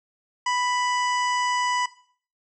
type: harmonic tone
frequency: 989 Hz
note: B5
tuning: 2 cents sharp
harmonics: 1 / 2 / 3 / 5 / 6 / 7 / 8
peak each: -23 / -29 / -33 / -37 / -39 / -40 / -41 dBFS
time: 0.46-1.86 s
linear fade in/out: 5 ms
effects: noise-tail reverb RT60 0.5 s tail -17 dB re dry